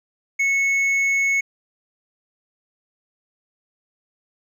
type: tone with hard clipping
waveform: sine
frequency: 2200 Hz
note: C#7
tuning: 14 cents flat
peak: -18 dBFS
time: 0.39-1.41 s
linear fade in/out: 10 ms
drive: 4 dB
effects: none